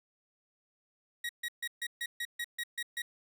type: tone bursts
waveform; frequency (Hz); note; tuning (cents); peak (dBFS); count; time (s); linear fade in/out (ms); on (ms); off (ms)
30% pulse; 1900; A#6; +33; -31; 10; 1.24-3.02; 5; 52; 140
effects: none